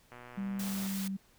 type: click train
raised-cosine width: 0.5 ms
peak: -34 dBFS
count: 92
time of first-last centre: 0.12-0.866 s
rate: 122 Hz
type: tone with pitch glide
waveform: sine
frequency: 196.3 to 193.49 Hz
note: G3 to G3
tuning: +3 to -22 cents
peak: -33 dBFS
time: 0.37-1.17 s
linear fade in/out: 10 ms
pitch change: -25 cents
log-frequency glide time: 0.61-1.06 s
type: noise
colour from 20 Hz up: white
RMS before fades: -42 dBFS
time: 0.59-1.08 s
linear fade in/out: 5 ms
effects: pink hiss -65 dBFS RMS until 1.38 s